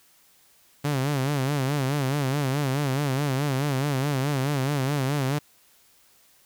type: tone with vibrato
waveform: sawtooth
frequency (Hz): 138.59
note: C#3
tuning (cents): 0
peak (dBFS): -19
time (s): 0.84-5.39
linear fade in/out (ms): 10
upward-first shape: sine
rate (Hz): 4.7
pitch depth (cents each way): 120
effects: white hiss -59 dBFS RMS until 6.45 s